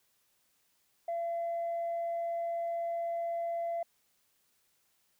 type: tone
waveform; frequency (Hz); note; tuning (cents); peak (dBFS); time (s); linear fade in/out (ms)
sine; 679; F5; -49; -30; 1.08-3.83; 5
effects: tanh soft clip ceiling -29 dBFS + white hiss -73 dBFS RMS until 5.19 s